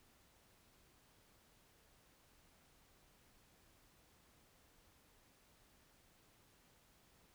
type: silence
effects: pink hiss -70 dBFS RMS until 7.34 s

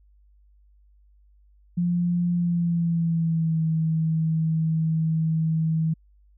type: tone with pitch glide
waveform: sine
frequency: 174.61 to 160.12 Hz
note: F3 to D#3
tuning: 0 to +50 cents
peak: -20 dBFS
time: 1.77-5.94 s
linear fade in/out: 10 ms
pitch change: -150 cents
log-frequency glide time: 2.33-3.62 s
effects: added 50 Hz sine -54 dBFS peak until 6.37 s

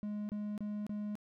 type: tone bursts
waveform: triangle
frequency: 208.6 Hz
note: G#3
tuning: 8 cents sharp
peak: -34 dBFS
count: 4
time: 0.03-1.154 s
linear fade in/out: 0 ms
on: 260 ms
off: 28 ms
effects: none

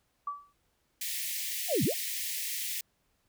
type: tone with exponential decay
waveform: sine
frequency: 1152 Hz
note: D6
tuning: 34 cents flat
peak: -29 dBFS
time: 0.27-0.53 s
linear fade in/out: 5 ms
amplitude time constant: 55 ms
type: high-pass noise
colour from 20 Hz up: white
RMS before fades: -35 dBFS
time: 1.01-2.81 s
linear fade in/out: 5 ms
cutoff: 1800 Hz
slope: 96 dB/octave
type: linear two-way sweep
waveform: sine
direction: down then up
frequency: 771 to 104.3 to 771 Hz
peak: -25 dBFS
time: 1.68-1.94 s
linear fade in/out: 50 ms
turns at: 1.84 s
effects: pink hiss -74 dBFS RMS until 3.28 s

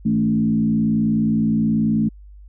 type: tone with frequency modulation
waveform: sine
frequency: 217.8 Hz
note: A3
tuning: 17 cents flat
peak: -15 dBFS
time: 0.05-2.09 s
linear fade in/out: 10 ms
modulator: 58.9 Hz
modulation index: 0.89
effects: added 50 Hz sine -39 dBFS peak until 2.48 s

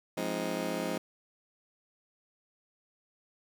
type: chord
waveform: 20% pulse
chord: F minor seventh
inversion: none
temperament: just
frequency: 174.61 / 209.5 / 261.9 / 314.3 Hz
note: F3 / Ab3 / C4 / Eb4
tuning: 0 / +15 / +2 / +18 cents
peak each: -33 dBFS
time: 0.17-0.98 s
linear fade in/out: 5 ms
effects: none

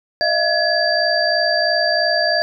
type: tone cluster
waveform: sine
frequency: 619 / 682 / 1686 / 4691 Hz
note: D#5 / F5 / G#6 / D8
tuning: -9 / -41 / +26 / -3 cents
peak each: -20 dBFS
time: 0.21-2.42 s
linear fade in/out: 0 ms
effects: none

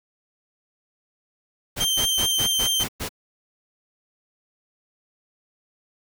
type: noise bursts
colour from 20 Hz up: pink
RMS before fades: -29 dBFS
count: 7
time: 1.76-3.092 s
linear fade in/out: 20 ms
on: 96 ms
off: 110 ms
type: tone with vibrato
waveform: sawtooth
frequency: 3136 Hz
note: G7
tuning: in tune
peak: -17 dBFS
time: 1.8-2.84 s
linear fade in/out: 10 ms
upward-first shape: sine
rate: 4.7 Hz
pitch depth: 16 cents each way
effects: none

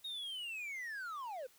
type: linear sweep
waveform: triangle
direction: down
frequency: 3778 to 476.8 Hz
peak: -39 dBFS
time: 0.04-1.47 s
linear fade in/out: 10 ms
effects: white hiss -66 dBFS RMS until 1.58 s

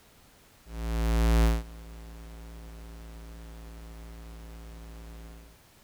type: tone with ADSR envelope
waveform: square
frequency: 56.4 Hz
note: A1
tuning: 44 cents sharp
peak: -19 dBFS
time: 0.65-5.61 s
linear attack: 790 ms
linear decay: 190 ms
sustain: -24 dB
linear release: 340 ms
effects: pink hiss -58 dBFS RMS until 5.83 s

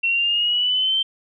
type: exponential sweep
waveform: sine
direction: up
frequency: 2712 to 3136 Hz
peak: -17 dBFS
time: 0.03-1.03 s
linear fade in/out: 10 ms
effects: none

